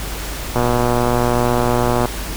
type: click train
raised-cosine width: 1 ms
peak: -3 dBFS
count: 182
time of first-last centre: 0.56-2.056 s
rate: 121 Hz
effects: added 50 Hz sine -26 dBFS peak until 2.36 s + pink hiss -28 dBFS RMS until 2.36 s